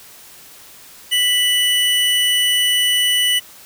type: tone pair together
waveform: square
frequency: 1975.6 / 2960 Hz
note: B6 / F#7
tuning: 0 / 0 cents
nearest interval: perfect fifth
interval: 700 cents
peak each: -22 / -15 dBFS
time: 1.11-3.4 s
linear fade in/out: 20 ms
effects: white hiss -42 dBFS RMS until 3.65 s